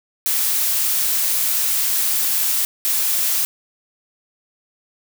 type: noise bursts at uneven times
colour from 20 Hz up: blue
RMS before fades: -19 dBFS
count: 2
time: 0.26-2.65 / 2.85-3.45 s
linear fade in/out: 0 ms
effects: none